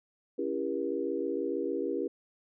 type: chord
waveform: sine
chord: C# diminished seventh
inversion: none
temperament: just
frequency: 277.2 / 332.6 / 399.1 / 479 Hz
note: C#4 / E4 / G4 / Bb4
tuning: 0 / +16 / +31 / +47 cents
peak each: -36 / -35 / -34 / -35 dBFS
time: 0.38-2.08 s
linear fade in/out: 10 ms
effects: none